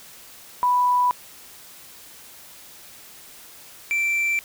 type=tone pair in turn; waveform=sine / triangle; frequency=987.8 / 2343 Hz; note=B5 / D7; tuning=0 / -5 cents; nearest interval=octave + minor third; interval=1495 cents; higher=second; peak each=-16 / -18 dBFS; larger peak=first; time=0.63-1.11 / 3.91-4.39 s; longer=neither; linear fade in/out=0 ms; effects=white hiss -45 dBFS RMS until 4.44 s